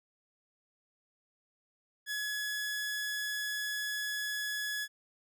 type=tone; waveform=sawtooth; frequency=1693 Hz; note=G#6; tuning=33 cents sharp; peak=-30 dBFS; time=2.06-4.88 s; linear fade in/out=50 ms; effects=none